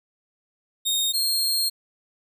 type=tone pair in turn; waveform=sawtooth; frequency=3704 / 4232 Hz; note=A#7 / C8; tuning=-12 / +19 cents; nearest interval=major second; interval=231 cents; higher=second; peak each=-18 dBFS; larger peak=neither; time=0.85-1.13 / 1.13-1.7 s; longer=second; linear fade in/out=20 ms; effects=none